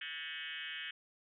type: tone with frequency modulation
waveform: sine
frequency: 2388 Hz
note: D7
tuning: 28 cents sharp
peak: -40 dBFS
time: 0.01-0.91 s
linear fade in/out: 5 ms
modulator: 155 Hz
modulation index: 5.5
effects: none